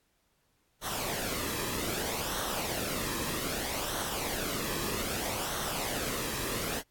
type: noise with flanger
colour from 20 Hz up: pink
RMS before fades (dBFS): -34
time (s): 0.81-6.83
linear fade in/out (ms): 50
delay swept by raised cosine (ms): 0.41 to 1.41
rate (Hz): 0.63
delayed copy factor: -0.55
effects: pink hiss -73 dBFS RMS until 6.9 s + AAC 64 kbps